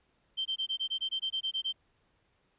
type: tone bursts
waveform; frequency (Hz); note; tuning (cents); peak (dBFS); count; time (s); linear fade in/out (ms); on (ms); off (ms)
sine; 3127; G7; -5; -29; 13; 0.37-1.727; 20; 85; 21
effects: pink hiss -72 dBFS RMS until 2.58 s + resampled to 8000 Hz